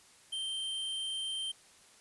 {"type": "tone", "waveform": "square", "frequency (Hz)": 3136, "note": "G7", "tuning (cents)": 0, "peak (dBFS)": -35, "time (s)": [0.32, 1.52], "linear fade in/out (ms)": 10, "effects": ["white hiss -60 dBFS RMS until 2 s", "resampled to 24000 Hz"]}